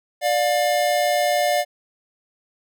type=tone pair together; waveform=square; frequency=591 / 711.2 Hz; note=D5 / F5; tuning=+11 / +31 cents; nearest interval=minor third; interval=320 cents; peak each=-21 dBFS; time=0.21-1.65 s; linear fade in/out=50 ms; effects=none